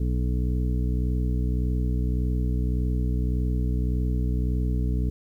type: harmonic tone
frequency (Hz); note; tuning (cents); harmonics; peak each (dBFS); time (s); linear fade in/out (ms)
61.74; B1; 0; 1 / 2 / 3 / 4 / 5 / 7; -23 / -29 / -33 / -35 / -37 / -40; 0-5.1; 5
effects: 10-bit